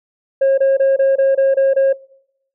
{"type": "tone bursts", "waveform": "sine", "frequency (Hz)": 541, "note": "C#5", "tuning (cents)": -42, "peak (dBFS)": -7, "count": 8, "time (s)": [0.41, 1.931], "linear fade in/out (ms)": 10, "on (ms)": 170, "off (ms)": 23, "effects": ["noise-tail reverb RT60 0.8 s tail -25 dB re dry", "tanh soft clip ceiling -9 dBFS"]}